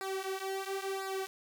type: tone with flanger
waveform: sawtooth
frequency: 385.9 Hz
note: G4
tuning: 27 cents flat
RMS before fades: -37 dBFS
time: 0.01-1.27 s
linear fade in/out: 0 ms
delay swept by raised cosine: 0.32 to 6.02 ms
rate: 0.97 Hz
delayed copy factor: -0.85
effects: none